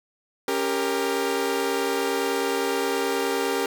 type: chord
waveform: sawtooth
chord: G diminished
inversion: second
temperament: equal with one note detuned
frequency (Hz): 277.2 / 396.6 / 466.2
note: Db4 / G4 / Bb4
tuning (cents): 0 / +20 / 0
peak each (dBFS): -26 / -22 / -23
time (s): 0.48-3.66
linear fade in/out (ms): 2
effects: none